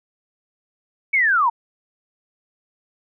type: linear sweep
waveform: sine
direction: down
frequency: 2279 to 878 Hz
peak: -14 dBFS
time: 1.13-1.5 s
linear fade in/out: 10 ms
effects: none